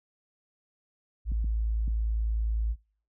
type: tone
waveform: sine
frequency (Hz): 55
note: A1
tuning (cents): 0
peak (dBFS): -25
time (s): 1.25-2.76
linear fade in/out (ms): 50
type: clicks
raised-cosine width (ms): 5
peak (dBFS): -26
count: 3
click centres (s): 1.319 / 1.444 / 1.879
effects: noise-tail reverb RT60 0.5 s tail -26 dB re dry